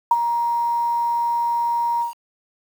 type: tone with ADSR envelope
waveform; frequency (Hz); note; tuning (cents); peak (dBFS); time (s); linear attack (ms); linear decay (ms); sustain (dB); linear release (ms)
sine; 942; A#5; +18; -9; 0.11-2.14; 4; 36; -9; 130
effects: 7-bit